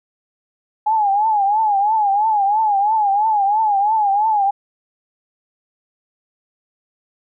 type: tone with vibrato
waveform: sine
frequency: 835 Hz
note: G#5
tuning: 9 cents sharp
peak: -13 dBFS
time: 0.86-4.51 s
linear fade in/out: 10 ms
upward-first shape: triangle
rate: 3 Hz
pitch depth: 130 cents each way
effects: none